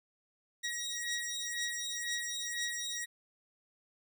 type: beating tone pair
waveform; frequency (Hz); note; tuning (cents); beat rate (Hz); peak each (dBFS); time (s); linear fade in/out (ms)
15% pulse; 1900 / 1902; A#6 / A#6; +33 / +34; 2; -32 / -32; 0.63-3.06; 20
effects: none